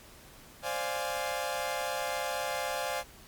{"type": "chord", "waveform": "sawtooth", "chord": "D half-diminished seventh", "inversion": "third", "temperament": "equal", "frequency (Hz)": [523.3, 587.3, 698.5, 830.6], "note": ["C5", "D5", "F5", "Ab5"], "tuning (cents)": [0, 0, 0, 0], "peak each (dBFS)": -33, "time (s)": [0.62, 3.04], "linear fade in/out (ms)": 50, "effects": ["pink hiss -53 dBFS RMS until 3.27 s", "MP3 96 kbps"]}